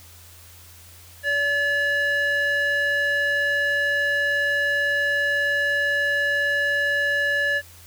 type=tone with band-pass filter; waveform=square; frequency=573 Hz; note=D5; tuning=43 cents flat; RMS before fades=-22 dBFS; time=1.23-7.62 s; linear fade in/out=50 ms; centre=1700 Hz; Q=2.9; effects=added 86 Hz sine -48 dBFS peak until 7.86 s + white hiss -48 dBFS RMS until 7.86 s